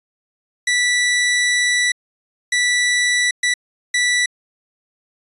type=tone bursts at uneven times; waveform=sawtooth; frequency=1963 Hz; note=B6; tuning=11 cents flat; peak=-11 dBFS; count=4; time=0.67-1.92 / 2.52-3.31 / 3.43-3.54 / 3.94-4.26 s; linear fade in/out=5 ms; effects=resampled to 24000 Hz